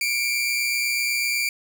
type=tone pair together; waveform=sawtooth; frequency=2244 / 2372 Hz; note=C#7 / D7; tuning=+21 / +17 cents; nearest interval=minor second; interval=96 cents; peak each=-25 / -19 dBFS; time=0.01-1.49 s; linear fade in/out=2 ms; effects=none